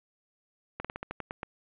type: slowing click train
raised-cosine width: 0.5 ms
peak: -20 dBFS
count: 9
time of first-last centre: 0.8-1.431 s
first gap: 46 ms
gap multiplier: 1.15
effects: resampled to 8000 Hz + 8-bit